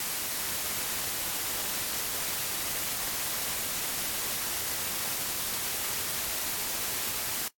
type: noise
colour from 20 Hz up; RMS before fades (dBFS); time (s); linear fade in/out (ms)
white; -32; 0-7.48; 2
effects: noise-tail reverb RT60 0.1 s tail -20 dB re dry + AAC 64 kbps